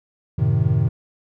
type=chord; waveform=triangle; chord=F# diminished seventh; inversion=none; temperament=equal; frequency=92.5 / 110 / 130.81 / 155.56 Hz; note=F#2 / A2 / C3 / Eb3; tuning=0 / 0 / 0 / 0 cents; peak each=-22 / -18 / -18 / -20 dBFS; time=0.38-0.89 s; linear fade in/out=10 ms; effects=none